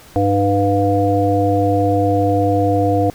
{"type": "harmonic tone with a mistuned harmonic", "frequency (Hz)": 100.6, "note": "G2", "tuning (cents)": 45, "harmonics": [1, 3, 5, 7], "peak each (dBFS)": [-18, -18, -18, -18], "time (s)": [0.16, 3.1], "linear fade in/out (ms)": 0, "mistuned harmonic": 5, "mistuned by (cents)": -31, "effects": ["pink hiss -43 dBFS RMS until 3.14 s"]}